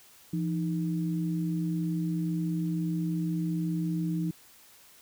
sine tone pair together, 169.33 / 311.1 Hz, E3 / D#4, +47 / 0 cents, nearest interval major seventh, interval 1053 cents, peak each -28 / -33 dBFS, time 0.33-4.31 s, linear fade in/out 5 ms, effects white hiss -56 dBFS RMS until 5.01 s

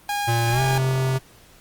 sawtooth tone, 817 Hz, G#5, 29 cents flat, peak -19 dBFS, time 0.09-0.78 s, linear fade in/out 2 ms
square tone with pitch glide, 116.54 to 131.57 Hz, A#2 to C3, 0 to +10 cents, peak -20 dBFS, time 0.27-1.19 s, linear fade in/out 20 ms, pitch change +210 cents, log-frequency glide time 0.51-0.61 s
click train, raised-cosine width 1 ms, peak -19 dBFS, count 25, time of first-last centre 0.62-1.158 s, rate 44.6 Hz
effects pink hiss -51 dBFS RMS until 1.6 s + Opus 32 kbps

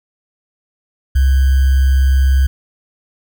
sine tone with sample-and-hold, 66.6 Hz, C2, 31 cents sharp, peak -8 dBFS, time 1.15-2.47 s, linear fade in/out 10 ms, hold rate 1575 Hz, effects none

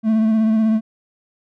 triangle tone with vibrato, 220 Hz, A3, in tune, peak -11 dBFS, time 0.03-0.81 s, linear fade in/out 50 ms, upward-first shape sine, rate 16 Hz, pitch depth 28 cents each way, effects none

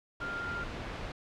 sine tone in noise, 1398 Hz, F6, 1 cent sharp, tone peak -35 dBFS, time 0.21-0.64 s, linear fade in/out 5 ms, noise pink, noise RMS -39 dBFS, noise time 0.2-1.12 s, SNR +1 dB, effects low-pass 3000 Hz 12 dB/octave

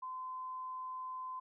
sine tone, 1027 Hz, C6, 33 cents flat, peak -40 dBFS, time 0.02-1.4 s, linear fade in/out 10 ms, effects none

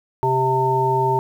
harmonic tone with a mistuned harmonic, 130.9 Hz, C3, 1 cent sharp, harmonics 1 / 3 / 5 / 7, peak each -23 / -21 / -30 / -18 dBFS, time 0.23-1.19 s, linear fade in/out 0 ms, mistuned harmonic 7, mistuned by -31 cents, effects 8-bit

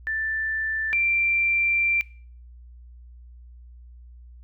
sine tone pair in turn, 1767 / 2359 Hz, A6 / D7, +7 / +7 cents, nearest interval perfect fourth, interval 500 cents, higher second, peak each -24 / -19 dBFS, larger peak second, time 0.07-0.93 / 0.93-2.01 s, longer second, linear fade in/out 0 ms, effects noise-tail reverb RT60 0.5 s tail -22 dB re dry + added 60 Hz sine -43 dBFS peak until 4.43 s

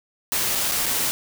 white noise with dropouts, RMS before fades -23 dBFS, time 0.32-1.11 s, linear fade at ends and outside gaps 0 ms, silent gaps 0.551-0.555 / 0.714-0.719 / 0.859-0.864 s, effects none

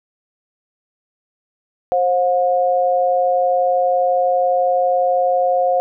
sine tone pair together, 531.1 / 719 Hz, C5 / F#5, +26 / -50 cents, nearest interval perfect fourth, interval 524 cents, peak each -16 dBFS, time 1.92-5.8 s, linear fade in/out 0 ms, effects none

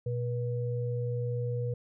sine tone pair together, 120.9 / 483.9 Hz, B2 / B4, -36 / -35 cents, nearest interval 2 octaves, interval 2401 cents, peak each -30 / -35 dBFS, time 0.06-1.74 s, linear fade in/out 5 ms, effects none

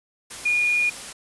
sine tone in noise, 2437 Hz, D#7, 37 cents flat, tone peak -18 dBFS, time 0.45-0.9 s, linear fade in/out 10 ms, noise white, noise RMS -36 dBFS, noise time 0.3-1.13 s, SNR +15 dB, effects resampled to 24000 Hz

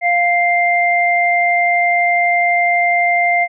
sine tone pair together, 698.5 / 2096 Hz, F5 / C7, 0 / +2 cents, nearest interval octave + perfect fifth, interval 1902 cents, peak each -14 dBFS, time 0.01-3.48 s, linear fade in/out 50 ms, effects none

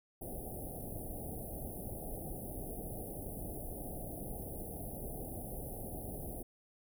pink band-stop noise, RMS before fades -43 dBFS, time 0.21-6.43 s, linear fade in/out 10 ms, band 790 to 9600 Hz, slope 96 dB/octave, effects none

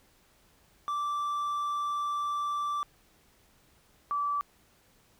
triangle / sine tone pair in turn, 1169 / 1157.6 Hz, D6 / D6, -8 / -25 cents, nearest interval unison, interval 17 cents, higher first, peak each -27 dBFS, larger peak neither, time 0.88-2.83 / 4.11-4.41 s, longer first, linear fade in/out 0 ms, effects pink hiss -64 dBFS RMS until 5.19 s

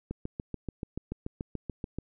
click train, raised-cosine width 3 ms, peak -21 dBFS, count 14, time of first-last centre 0.11-1.986 s, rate 6.93 Hz, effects none

